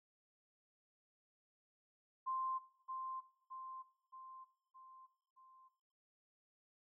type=tone with echo; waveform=sine; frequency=1046.5 Hz; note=C6; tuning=in tune; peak=-37 dBFS; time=2.26-2.59 s; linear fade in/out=20 ms; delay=620 ms; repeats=5; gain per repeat=-5 dB; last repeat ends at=5.69 s; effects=noise-tail reverb RT60 0.9 s tail -17 dB re dry